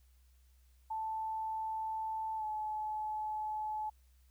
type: tone with pitch glide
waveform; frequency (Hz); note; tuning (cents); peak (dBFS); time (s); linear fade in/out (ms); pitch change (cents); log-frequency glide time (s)
sine; 880 to 858.4; A5 to A5; 0 to -43; -35; 0.9-3.9; 10; -43; 2.37-2.44
effects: added 63 Hz sine -62 dBFS peak until 4.3 s + white hiss -75 dBFS RMS until 4.3 s